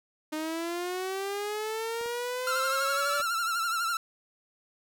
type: linear sweep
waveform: sawtooth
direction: up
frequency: 305.6 to 582 Hz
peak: -27 dBFS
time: 0.32-3.22 s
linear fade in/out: 10 ms
type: clicks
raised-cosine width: 1 ms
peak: -33 dBFS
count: 3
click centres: 2.012 / 2.06 / 3.201 s
type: tone with vibrato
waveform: 45% pulse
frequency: 1361 Hz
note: F6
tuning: 45 cents flat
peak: -27 dBFS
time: 2.47-3.97 s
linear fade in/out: 2 ms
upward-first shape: triangle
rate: 12 Hz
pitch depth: 83 cents each way
effects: none